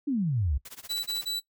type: exponential sweep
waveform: sine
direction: down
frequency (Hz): 304 to 61.4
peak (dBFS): -24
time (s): 0.07-0.58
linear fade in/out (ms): 10
type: noise with tremolo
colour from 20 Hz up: white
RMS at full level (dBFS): -42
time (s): 0.65-1.28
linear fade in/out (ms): 5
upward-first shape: sine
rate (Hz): 16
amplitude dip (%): 95
type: tone bursts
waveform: 40% pulse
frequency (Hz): 3951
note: B7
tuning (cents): 0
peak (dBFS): -27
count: 3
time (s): 0.89-1.404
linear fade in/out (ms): 20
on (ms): 150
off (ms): 32
effects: noise-tail reverb RT60 0.1 s tail -18 dB re dry